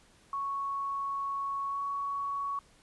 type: tone with pitch glide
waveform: sine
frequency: 1108.7 to 1119 Hz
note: C#6 to C#6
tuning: 0 to +16 cents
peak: -31 dBFS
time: 0.33-2.59 s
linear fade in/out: 2 ms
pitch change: +16 cents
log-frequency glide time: 1.68-1.8 s
effects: pink hiss -62 dBFS RMS until 2.82 s + resampled to 24000 Hz